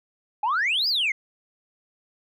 sine exponential two-way sweep, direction up then down, 805 to 5110 to 2035 Hz, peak -19 dBFS, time 0.43-1.12 s, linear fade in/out 5 ms, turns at 0.88 s, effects tanh soft clip ceiling -18 dBFS

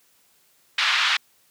white band-pass noise, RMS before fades -21 dBFS, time 0.78-1.17 s, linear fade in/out 5 ms, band 1100 to 3800 Hz, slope 24 dB/octave, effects white hiss -61 dBFS RMS until 1.5 s + high-pass 80 Hz 12 dB/octave

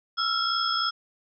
sine tone cluster, 1319 / 1382 / 3329 / 5210 Hz, E6 / F6 / G#7 / E8, +1 / -19 / +3 / -21 cents, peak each -29 dBFS, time 0.17-0.91 s, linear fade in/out 20 ms, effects none

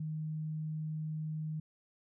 sine tone, 155.56 Hz, D#3, in tune, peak -35 dBFS, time 0-1.6 s, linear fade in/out 5 ms, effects none

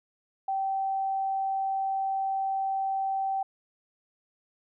sine tone, 775 Hz, G5, 20 cents flat, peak -26 dBFS, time 0.48-3.43 s, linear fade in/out 5 ms, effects none

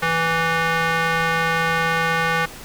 square tone with band-pass filter, 164.81 Hz, E3, in tune, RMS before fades -20 dBFS, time 0.02-2.46 s, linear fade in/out 10 ms, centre 1600 Hz, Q 1.5, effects pink hiss -38 dBFS RMS until 2.64 s

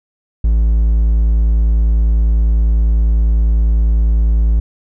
triangle tone, 55 Hz, A1, in tune, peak -7 dBFS, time 0.44-4.6 s, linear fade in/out 5 ms, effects none

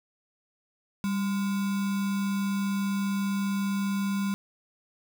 sine tone with sample-and-hold, 197.5 Hz, G3, 13 cents sharp, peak -25 dBFS, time 1.04-4.34 s, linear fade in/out 0 ms, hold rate 1225 Hz, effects none

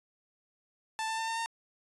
sawtooth tone with pitch steps, 883 / 890.7 / 898.4 / 906.3 / 914.1 Hz, A5 / A5 / A5 / A#5 / A#5, +6 / +21 / +36 / -49 / -34 cents, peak -28 dBFS, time 0.99-1.46 s, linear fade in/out 0 ms, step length 94 ms, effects resampled to 24000 Hz

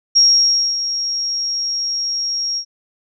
sine tone with ADSR envelope, 5588 Hz, F8, in tune, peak -7 dBFS, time 0.15-2.65 s, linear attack 19 ms, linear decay 590 ms, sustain -11 dB, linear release 78 ms, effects none

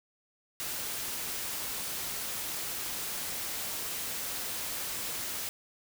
white noise, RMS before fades -36 dBFS, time 0.6-5.49 s, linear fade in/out 0 ms, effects none

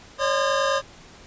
square tone cluster, 548 / 598 / 1035 / 1216 / 1614 Hz, C#5 / D5 / C6 / D#6 / G#6, -20 / +31 / -19 / -40 / -50 cents, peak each -24 / -29 / -29 / -27 / -32 dBFS, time 0.18-0.82 s, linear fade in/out 50 ms, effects pink hiss -47 dBFS RMS until 1.26 s + resampled to 16000 Hz

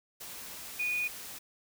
sine tone in noise, 2463 Hz, D#7, 18 cents flat, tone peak -29 dBFS, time 0.79-1.08 s, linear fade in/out 10 ms, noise white, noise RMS -44 dBFS, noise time 0.2-1.39 s, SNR +12 dB, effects none

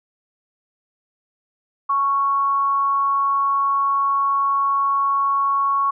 sine tone with frequency modulation, 1108.7 Hz, C#6, in tune, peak -16 dBFS, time 1.89-5.91 s, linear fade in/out 10 ms, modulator 256 Hz, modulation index 0.2, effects none

